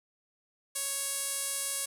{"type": "tone with band-pass filter", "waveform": "sawtooth", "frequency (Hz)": 554.4, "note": "C#5", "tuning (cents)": 0, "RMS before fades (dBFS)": -34, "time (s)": [0.75, 1.86], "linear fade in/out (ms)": 10, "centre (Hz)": 9600, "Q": 2.1, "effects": []}